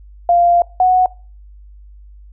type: tone pair in turn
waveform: sine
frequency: 695 / 737.1 Hz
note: F5 / F#5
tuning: -9 / -7 cents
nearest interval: minor second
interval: 102 cents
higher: second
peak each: -8 dBFS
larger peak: neither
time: 0.29-0.62 / 0.8-1.06 s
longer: first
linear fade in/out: 2 ms
effects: noise-tail reverb RT60 0.4 s tail -24 dB re dry + added 50 Hz sine -37 dBFS peak until 2.32 s